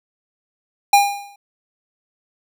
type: tone with exponential decay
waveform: square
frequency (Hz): 808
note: G#5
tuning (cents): -48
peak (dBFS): -7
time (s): 0.93-1.36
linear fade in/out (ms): 5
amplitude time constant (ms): 93
effects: none